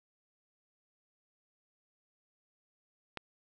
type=click; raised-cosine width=0.3 ms; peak=-22 dBFS; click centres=3.173 s; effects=none